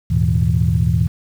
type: tone cluster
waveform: sine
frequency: 78.3 / 105.6 / 120.9 / 163.6 Hz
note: D#2 / G#2 / B2 / E3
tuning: +11 / +29 / -36 / -13 cents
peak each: -18 dBFS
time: 0.1-1.08 s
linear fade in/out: 10 ms
effects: tanh soft clip ceiling -3 dBFS + 7-bit